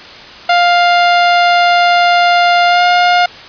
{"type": "tone with pitch glide", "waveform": "sawtooth", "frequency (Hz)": [701, 710], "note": ["F5", "F5"], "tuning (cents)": [6, 28], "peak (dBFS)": -3, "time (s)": [0.49, 3.26], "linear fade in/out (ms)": 5, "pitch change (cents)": 22, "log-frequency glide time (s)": [2.67, 2.83], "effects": ["white hiss -32 dBFS RMS until 3.48 s", "resampled to 11025 Hz"]}